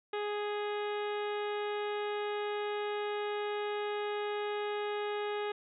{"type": "harmonic tone", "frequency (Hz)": 415.3, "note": "G#4", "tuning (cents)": 0, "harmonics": [1, 2, 3, 4, 5, 6, 7, 8, 9], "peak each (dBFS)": [-34, -40, -44, -46, -48, -50, -51, -52, -53], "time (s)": [0.13, 5.52], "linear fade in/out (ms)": 5, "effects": []}